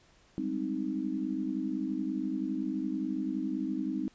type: chord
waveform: sine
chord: Ab major seventh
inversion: third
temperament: equal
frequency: 196 / 207.7 / 261.6 / 311.1 Hz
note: G3 / Ab3 / C4 / Eb4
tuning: 0 / 0 / 0 / 0 cents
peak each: -38 / -40 / -34 / -34 dBFS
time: 0.38-4.08 s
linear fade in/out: 0 ms
effects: pink hiss -63 dBFS RMS until 4.14 s + resampled to 16000 Hz